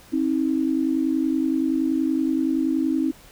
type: tone pair together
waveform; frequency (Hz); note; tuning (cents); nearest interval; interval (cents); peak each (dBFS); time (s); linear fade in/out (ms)
sine; 267.5 / 318.1; C4 / D#4; +38 / +38; minor third; 300; -22; 0.12-3.12; 20
effects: pink hiss -49 dBFS RMS until 3.31 s